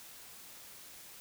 silence, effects white hiss -52 dBFS RMS until 1.2 s

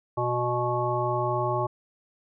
harmonic tone, 122.2 Hz, B2, 18 cents flat, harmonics 1 / 3 / 5 / 7 / 9, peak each -30 / -30 / -30 / -30 / -30 dBFS, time 0.17-1.67 s, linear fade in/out 10 ms, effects none

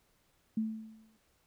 sine tone with exponential decay, 220 Hz, A3, in tune, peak -27 dBFS, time 0.57-1.17 s, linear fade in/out 5 ms, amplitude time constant 130 ms, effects pink hiss -72 dBFS RMS until 1.46 s

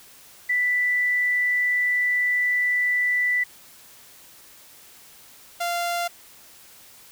sine / sawtooth tone pair in turn, 1978 / 693.5 Hz, B6 / F5, +2 / -12 cents, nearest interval octave + tritone, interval 1814 cents, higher first, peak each -19 / -20 dBFS, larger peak first, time 0.49-3.44 / 5.6-6.08 s, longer first, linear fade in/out 10 ms, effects white hiss -49 dBFS RMS until 7.11 s

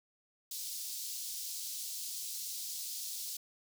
pink high-pass noise, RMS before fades -41 dBFS, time 0.51-3.37 s, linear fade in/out 5 ms, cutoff 4300 Hz, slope 24 dB/octave, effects none

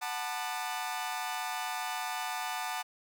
sawtooth chord, B minor seventh, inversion second, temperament equal with one note detuned, 740 / 880 / 987.8 / 1204.9 Hz, F#5 / A5 / B5 / D6, 0 / 0 / 0 / +44 cents, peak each -34 / -34 / -40 / -37 dBFS, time 0.01-2.83 s, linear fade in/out 20 ms, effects none

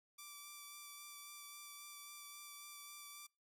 5% pulse tone with vibrato, 1167 Hz, D6, 11 cents flat, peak -40 dBFS, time 0.18-3.27 s, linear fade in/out 10 ms, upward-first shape sine, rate 3.7 Hz, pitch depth 13 cents each way, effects noise-tail reverb RT60 0.3 s tail -25 dB re dry

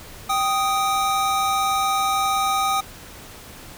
square tone pair together, 781.8 / 1244.5 Hz, G5 / D#6, -5 / 0 cents, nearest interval minor sixth, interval 805 cents, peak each -23 / -22 dBFS, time 0.29-2.81 s, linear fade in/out 10 ms, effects pink hiss -41 dBFS RMS until 3.77 s

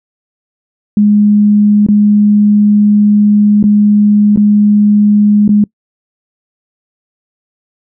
sine tone with dropouts, 207.7 Hz, G#3, in tune, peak -4 dBFS, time 0.97-5.64 s, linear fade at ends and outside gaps 2 ms, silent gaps 1.865-1.886 / 3.628-3.639 / 4.361-4.373 / 5.479-5.491 s, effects noise-tail reverb RT60 0.1 s tail -25 dB re dry

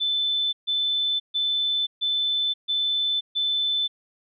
sine tone bursts, 3520 Hz, A7, in tune, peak -21 dBFS, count 6, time 0-3.88 s, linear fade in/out 20 ms, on 530 ms, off 140 ms, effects none

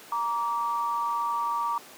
sine tone pair together, 937.9 / 1160 Hz, A#5 / D6, +10 / -22 cents, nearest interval major third, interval 368 cents, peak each -28 / -28 dBFS, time 0.12-1.78 s, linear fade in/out 2 ms, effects pink hiss -47 dBFS RMS until 1.97 s + high-pass 300 Hz 12 dB/octave

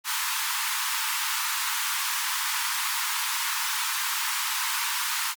pink high-pass noise, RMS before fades -28 dBFS, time 0.04-5.35 s, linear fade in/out 50 ms, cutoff 880 Hz, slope 96 dB/octave, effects Opus 48 kbps

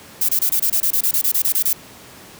violet noise bursts, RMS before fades -17 dBFS, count 15, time 0.21-1.73 s, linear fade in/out 5 ms, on 78 ms, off 25 ms, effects pink hiss -41 dBFS RMS until 2.39 s + high-pass 100 Hz 12 dB/octave

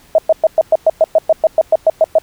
sine tone bursts, 639 Hz, D#5, 46 cents sharp, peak -5 dBFS, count 15, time 0.15-2.185 s, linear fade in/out 2 ms, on 33 ms, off 110 ms, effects pink hiss -47 dBFS RMS until 2.22 s

